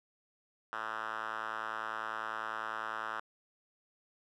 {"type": "tone with band-pass filter", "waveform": "5% pulse", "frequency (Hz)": 110, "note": "A2", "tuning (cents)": 0, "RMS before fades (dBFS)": -39, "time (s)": [0.73, 3.2], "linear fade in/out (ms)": 0, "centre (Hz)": 1400, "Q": 2.8, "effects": []}